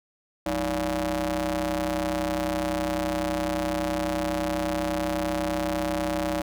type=ring-modulated tone; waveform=sawtooth; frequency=131.7 Hz; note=C3; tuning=12 cents sharp; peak=-18 dBFS; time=0.46-6.42 s; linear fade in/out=5 ms; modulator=445 Hz; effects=none